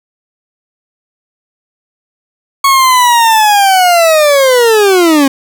40% pulse linear sweep, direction down, 1108.7 to 266.1 Hz, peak -4 dBFS, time 2.64-5.28 s, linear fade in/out 5 ms, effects none

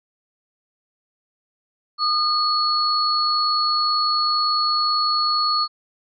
sine tone pair together, 1226 / 4375 Hz, D#6 / C#8, -26 / -24 cents, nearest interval octave + minor seventh, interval 2202 cents, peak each -20 dBFS, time 1.98-5.68 s, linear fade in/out 50 ms, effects none

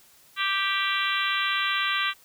harmonic tone with a mistuned harmonic, 392 Hz, G4, in tune, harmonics 3 / 4 / 5 / 6 / 7 / 8 / 9 / 10, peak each -29 / -30 / -31 / -32 / -32 / -33 / -34 / -34 dBFS, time 0.36-2.14 s, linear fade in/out 50 ms, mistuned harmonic 9, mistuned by -46 cents, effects white hiss -56 dBFS RMS until 2.24 s

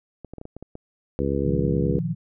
clicks, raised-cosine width 2 ms, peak -24 dBFS, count 8, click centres 0.247 / 0.336 / 0.383 / 0.414 / 0.454 / 0.566 / 0.626 / 0.754 s
harmonic tone, 69.3 Hz, C#2, in tune, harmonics 1 / 2 / 3 / 4 / 5 / 6 / 7, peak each -29 / -29 / -29 / -29 / -29 / -29 / -29 dBFS, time 1.19-1.99 s, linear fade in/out 0 ms
sine chord, Bb suspended fourth, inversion none, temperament just, 116.54 / 155.39 / 174.81 Hz, Bb2 / Eb3 / F3, 0 / -2 / +2 cents, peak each -31 / -27 / -27 dBFS, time 1.44-2.15 s, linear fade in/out 20 ms
effects none

